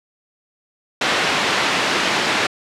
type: band-pass noise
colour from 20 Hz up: white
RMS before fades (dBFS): -19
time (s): 1.01-2.47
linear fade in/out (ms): 5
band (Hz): 180 to 2900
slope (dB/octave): 12
effects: low-pass 9000 Hz 12 dB/octave